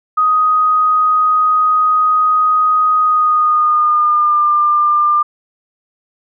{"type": "tone with pitch glide", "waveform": "sine", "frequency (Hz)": [1250, 1196.3], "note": ["D#6", "D6"], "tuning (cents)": [8, 32], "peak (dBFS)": -9, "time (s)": [0.17, 5.23], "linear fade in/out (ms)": 10, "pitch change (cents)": -76, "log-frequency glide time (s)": [2.98, 4.47], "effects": []}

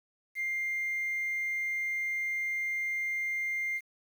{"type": "tone", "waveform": "sine", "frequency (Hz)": 2100, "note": "C7", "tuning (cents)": 6, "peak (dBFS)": -28, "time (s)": [0.35, 3.81], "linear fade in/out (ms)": 50, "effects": ["tanh soft clip ceiling -27 dBFS", "9-bit"]}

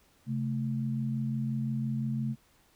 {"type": "tone pair together", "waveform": "sine", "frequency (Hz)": [133.8, 219.6], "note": ["C3", "A3"], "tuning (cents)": [39, -3], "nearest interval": "major sixth", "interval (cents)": 858, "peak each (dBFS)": [-31, -32], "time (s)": [0.26, 2.36], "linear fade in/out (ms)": 50, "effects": ["pink hiss -65 dBFS RMS until 2.75 s"]}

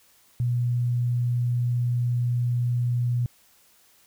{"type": "tone", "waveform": "sine", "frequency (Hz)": 121.5, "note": "B2", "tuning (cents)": -28, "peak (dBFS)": -21, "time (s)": [0.4, 3.26], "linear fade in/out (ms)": 0, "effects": ["white hiss -59 dBFS RMS until 4.06 s"]}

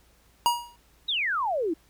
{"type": "tone with exponential decay", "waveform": "square", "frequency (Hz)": 954, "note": "A#5", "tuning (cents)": 40, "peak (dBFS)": -17, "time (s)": [0.46, 0.76], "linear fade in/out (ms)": 0, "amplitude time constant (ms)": 64}
{"type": "exponential sweep", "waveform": "sine", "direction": "down", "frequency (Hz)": [3951, 300.4], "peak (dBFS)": -24, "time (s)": [1.08, 1.74], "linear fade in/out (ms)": 10}
{"effects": ["added 57 Hz sine -62 dBFS peak until 1.89 s", "pink hiss -62 dBFS RMS until 1.89 s"]}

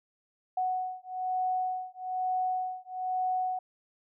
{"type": "beating tone pair", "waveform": "sine", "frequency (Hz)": [740, 741.1], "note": ["F#5", "F#5"], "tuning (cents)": [0, 3], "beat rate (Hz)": 1.1, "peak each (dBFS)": [-32, -32], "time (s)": [0.57, 3.59], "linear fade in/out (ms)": 5, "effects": []}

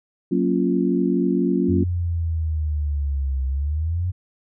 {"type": "chord", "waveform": "sine", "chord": "Gb major seventh", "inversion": "none", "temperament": "equal", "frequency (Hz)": [185, 233.1, 277.2, 349.2], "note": ["Gb3", "Bb3", "Db4", "F4"], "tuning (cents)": [0, 0, 0, 0], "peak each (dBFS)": [-22, -24, -22, -23], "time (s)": [0.31, 1.84], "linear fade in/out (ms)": 10}
{"type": "exponential two-way sweep", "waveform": "sine", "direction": "down then up", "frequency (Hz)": [92.5, 65.41, 92.5], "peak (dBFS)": -20, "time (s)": [1.68, 4.12], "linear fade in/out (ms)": 20, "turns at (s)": 3.46}
{"effects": []}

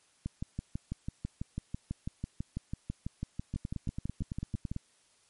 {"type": "two click trains", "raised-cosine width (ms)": 5, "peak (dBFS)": [-22, -23], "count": [28, 12], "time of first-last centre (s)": [[0.26, 4.715], [3.54, 4.764]], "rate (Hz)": [6.06, 8.99], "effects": ["white hiss -67 dBFS RMS until 5.29 s", "MP3 48 kbps"]}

